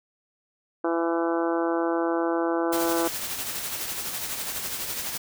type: harmonic tone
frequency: 167.5 Hz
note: E3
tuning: 28 cents sharp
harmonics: 2 / 3 / 4 / 5 / 6 / 7 / 8 / 9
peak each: -25 / -29 / -31 / -33 / -35 / -36 / -37 / -38 dBFS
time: 0.84-3.08 s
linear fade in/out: 5 ms
type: noise with tremolo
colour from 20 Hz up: white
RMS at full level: -30 dBFS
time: 2.72-5.18 s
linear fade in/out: 10 ms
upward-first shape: sine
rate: 12 Hz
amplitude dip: 40%
effects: none